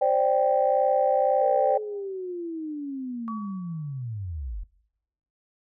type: chord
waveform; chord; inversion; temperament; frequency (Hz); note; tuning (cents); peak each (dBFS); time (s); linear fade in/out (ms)
sine; C suspended second; none; equal with one note detuned; 525.4 / 587.3 / 784; C5 / D5 / G5; +7 / 0 / 0; -23; 0.01-1.78; 10
type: linear sweep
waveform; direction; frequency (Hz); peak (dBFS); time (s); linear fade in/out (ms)
sine; down; 480 to 40.85; -30; 1.41-4.64; 10
type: tone with exponential decay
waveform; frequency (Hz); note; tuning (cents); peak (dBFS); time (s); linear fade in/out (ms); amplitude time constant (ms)
sine; 1134; C#6; +39; -31; 3.28-4.02; 0; 160
effects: noise-tail reverb RT60 0.9 s tail -24 dB re dry + tanh soft clip ceiling -9 dBFS